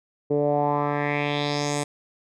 10% pulse tone with low-pass filter sweep, 145.6 Hz, D3, 15 cents flat, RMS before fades -24 dBFS, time 0.3-1.84 s, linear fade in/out 10 ms, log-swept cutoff 420 to 8800 Hz, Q 3.3, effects none

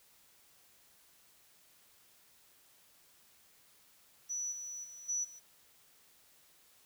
sine tone with level steps, 5920 Hz, F#8, in tune, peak -35 / -41 / -48 / -32 / -50 dBFS, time 4.29-5.4 s, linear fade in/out 20 ms, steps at 4.51 / 4.83 / 5.08 / 5.23 s, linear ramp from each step 20 ms, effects white hiss -65 dBFS RMS until 6.85 s

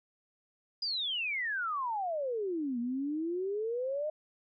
sine exponential two-way sweep, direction down then up, 4978 to 233.1 to 623 Hz, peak -31 dBFS, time 0.82-4.1 s, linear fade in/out 5 ms, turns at 2.79 s, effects none

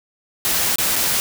white noise with dropouts, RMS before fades -19 dBFS, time 0.45-1.2 s, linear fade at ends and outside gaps 0 ms, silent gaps 0.758-0.784 / 0.957-0.962 s, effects none

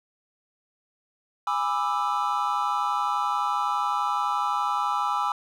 triangle chord, E dominant seventh, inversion first, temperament just, 824.1 / 988.9 / 1186.7 / 1318.5 Hz, G#5 / B5 / D6 / E6, -14 / +2 / +18 / 0 cents, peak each -27 dBFS, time 1.47-5.32 s, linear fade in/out 2 ms, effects none

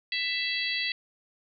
harmonic tone with a mistuned harmonic, 663 Hz, E5, 10 cents sharp, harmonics 3 / 4 / 5 / 6 / 7, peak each -32 / -33 / -34 / -35 / -35 dBFS, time 0.12-0.92 s, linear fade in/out 2 ms, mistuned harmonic 7, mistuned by -27 cents, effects none

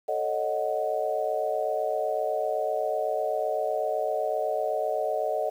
sine chord, D# half-diminished seventh, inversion second, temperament equal, 440 / 554.4 / 622.3 / 740 Hz, A4 / C#5 / D#5 / F#5, 0 / 0 / 0 / 0 cents, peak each -32 / -32 / -28 / -31 dBFS, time 0.08-5.5 s, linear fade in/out 10 ms, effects 9-bit

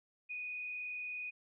sine tone with frequency modulation, 2480 Hz, D#7, 6 cents flat, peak -39 dBFS, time 0.29-1.31 s, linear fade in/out 20 ms, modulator 38.4 Hz, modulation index 0.76, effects none

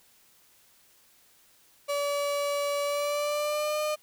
35% pulse tone with pitch glide, 573 to 607.1 Hz, D5 to D#5, -43 to -43 cents, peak -25 dBFS, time 1.88-3.96 s, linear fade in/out 20 ms, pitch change +100 cents, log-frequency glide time 2.82-3.81 s, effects white hiss -61 dBFS RMS until 4.02 s

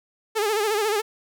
sawtooth tone with vibrato, 424.3 Hz, G#4, 37 cents sharp, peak -17 dBFS, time 0.35-1.02 s, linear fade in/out 20 ms, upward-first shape sine, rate 14 Hz, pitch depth 90 cents each way, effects none

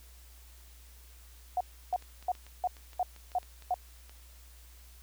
sine tone bursts, 727 Hz, F#5, 31 cents flat, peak -26 dBFS, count 7, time 1.57-3.742 s, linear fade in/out 2 ms, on 36 ms, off 320 ms
clicks, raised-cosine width 0.2 ms, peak -35 dBFS, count 12, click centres 1.939 / 2.024 / 2.226 / 2.352 / 2.466 / 2.768 / 2.932 / 3.163 / 3.318 / 3.43 / 3.623 / 4.095 s
effects added 60 Hz sine -52 dBFS peak until 5.02 s + white hiss -59 dBFS RMS until 5.02 s

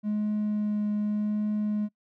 triangle tone with vibrato, 210 Hz, G#3, 19 cents sharp, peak -22 dBFS, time 0.03-1.89 s, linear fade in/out 50 ms, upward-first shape triangle, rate 0.85 Hz, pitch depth 10 cents each way, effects noise-tail reverb RT60 0.1 s tail -24 dB re dry + tanh soft clip ceiling -20 dBFS

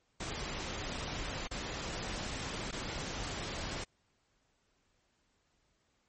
pink noise with dropouts, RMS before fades -39 dBFS, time 0.2-3.84 s, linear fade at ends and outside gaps 5 ms, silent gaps 1.475-1.511 / 2.712-2.725 s, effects pink hiss -75 dBFS RMS until 6.08 s + MP3 32 kbps

